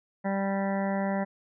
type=harmonic tone; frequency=196 Hz; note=G3; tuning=in tune; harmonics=1 / 2 / 3 / 4 / 5 / 7 / 8 / 9 / 10; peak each=-28 / -40 / -32 / -35 / -39 / -45 / -47 / -42 / -42 dBFS; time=0.24-1.25 s; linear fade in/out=20 ms; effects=none